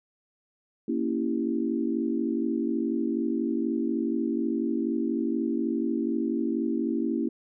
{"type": "chord", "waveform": "sine", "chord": "A# diminished seventh", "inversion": "none", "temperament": "equal", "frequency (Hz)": [233.1, 277.2, 329.6, 392], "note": ["A#3", "C#4", "E4", "G4"], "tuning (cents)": [0, 0, 0, 0], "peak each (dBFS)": [-29, -30, -29, -35], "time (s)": [0.88, 7.29], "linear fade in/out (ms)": 5, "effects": []}